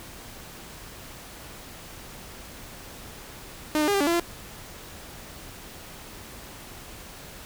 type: tone with pitch steps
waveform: sawtooth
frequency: 305.3 / 301.3 / 405.7 / 396.7 / 287.7 / 339.1 / 343 Hz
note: D#4 / D4 / G#4 / G4 / D4 / E4 / F4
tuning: -33 / +44 / -41 / +21 / -36 / +49 / -31 cents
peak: -17 dBFS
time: 3.75-4.198 s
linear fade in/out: 0 ms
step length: 64 ms
effects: pink hiss -43 dBFS RMS until 7.45 s